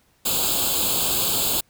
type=noise with comb filter; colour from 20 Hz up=white; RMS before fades=-22 dBFS; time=0.25-1.61 s; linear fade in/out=10 ms; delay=0.26 ms; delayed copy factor=+1; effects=pink hiss -62 dBFS RMS until 1.69 s